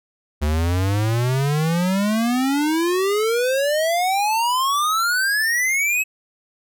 square exponential sweep, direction up, 72.6 to 2600 Hz, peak -18 dBFS, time 0.41-6.04 s, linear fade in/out 20 ms, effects none

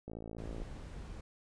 click train, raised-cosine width 2 ms, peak -31 dBFS, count 31, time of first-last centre 0.08-0.619 s, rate 55.7 Hz
brown noise, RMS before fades -45 dBFS, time 0.38-1.21 s, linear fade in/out 5 ms
effects resampled to 22050 Hz

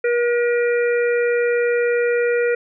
harmonic tone, 478.4 Hz, A#4, 45 cents sharp, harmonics 1 / 3 / 4 / 5, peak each -16 / -26 / -28 / -30 dBFS, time 0.04-2.55 s, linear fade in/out 5 ms, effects none

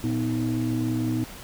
sine tone cluster, 117.4 / 249.1 / 315.4 Hz, A#2 / B3 / D#4, +13 / +15 / +24 cents, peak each -26 dBFS, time 0.04-1.24 s, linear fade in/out 0 ms, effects tanh soft clip ceiling -18 dBFS + pink hiss -42 dBFS RMS until 1.43 s

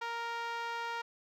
5% pulse tone with band-pass filter, 466.2 Hz, A#4, in tune, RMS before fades -38 dBFS, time 0.01-1.02 s, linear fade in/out 10 ms, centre 970 Hz, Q 1.6, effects none

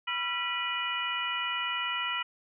harmonic tone with a mistuned harmonic, 489.5 Hz, B4, 15 cents flat, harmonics 2 / 3 / 4 / 5 / 6, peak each -38 / -35 / -36 / -36 / -34 dBFS, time 0.07-2.23 s, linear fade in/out 10 ms, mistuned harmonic 3, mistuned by -130 cents, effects none

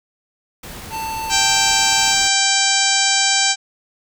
pink noise, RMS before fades -34 dBFS, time 0.63-2.28 s, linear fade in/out 5 ms
square tone, 890 Hz, A5, 20 cents sharp, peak -24 dBFS, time 0.9-2.15 s, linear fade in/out 50 ms
harmonic tone, 784 Hz, G5, in tune, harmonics 1 / 2 / 3 / 4 / 5 / 6 / 7 / 8 / 9 / 10, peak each -23 / -23 / -23 / -23 / -23 / -23 / -23 / -23 / -23 / -23 dBFS, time 1.29-3.56 s, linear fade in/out 50 ms
effects none

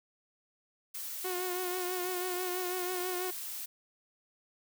blue noise, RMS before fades -40 dBFS, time 0.94-3.66 s, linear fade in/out 10 ms
sawtooth tone with vibrato, 363.2 Hz, F#4, 32 cents flat, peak -30 dBFS, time 1.24-3.31 s, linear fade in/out 10 ms, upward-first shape triangle, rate 6.1 Hz, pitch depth 44 cents each way
effects none

